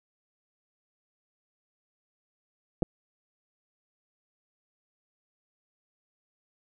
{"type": "clicks", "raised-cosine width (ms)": 2, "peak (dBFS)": -14, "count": 2, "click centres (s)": [2.823, 2.829], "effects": []}